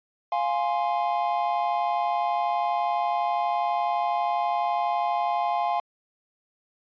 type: chord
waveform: triangle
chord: F minor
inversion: none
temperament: equal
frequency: 698.5 / 830.6 / 1046.5 Hz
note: F5 / Ab5 / C6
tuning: 0 / 0 / 0 cents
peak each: -24 / -25 / -28 dBFS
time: 0.32-5.8 s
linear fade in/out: 2 ms
effects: resampled to 11025 Hz